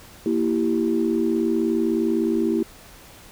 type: chord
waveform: sine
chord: E diminished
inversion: second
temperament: equal with one note detuned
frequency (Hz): 233.1 / 329.6 / 389.3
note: Bb3 / E4 / G4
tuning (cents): 0 / 0 / -12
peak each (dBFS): -23 / -21 / -24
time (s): 0.26-2.63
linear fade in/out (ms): 2
effects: tanh soft clip ceiling -10 dBFS + pink hiss -46 dBFS RMS until 3.31 s